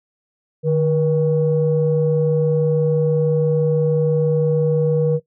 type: tone pair together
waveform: sine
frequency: 151.5 / 480.6 Hz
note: D#3 / B4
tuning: -46 / -47 cents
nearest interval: octave + minor sixth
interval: 1999 cents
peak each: -16 dBFS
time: 0.63-5.2 s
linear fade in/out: 50 ms
effects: noise-tail reverb RT60 0.1 s tail -17 dB re dry + tanh soft clip ceiling -7 dBFS